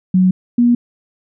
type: tone pair in turn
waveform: sine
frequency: 185 / 240.1 Hz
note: F#3 / B3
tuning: 0 / -49 cents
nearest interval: perfect fourth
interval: 451 cents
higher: second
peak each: -8 dBFS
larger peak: neither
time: 0.14-0.31 / 0.58-0.75 s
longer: neither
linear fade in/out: 5 ms
effects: none